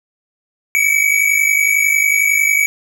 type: tone pair together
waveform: square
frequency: 2249 / 2300 Hz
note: C#7 / D7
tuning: +24 / -37 cents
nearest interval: unison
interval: 39 cents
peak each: -15 dBFS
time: 0.75-2.66 s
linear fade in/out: 0 ms
effects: none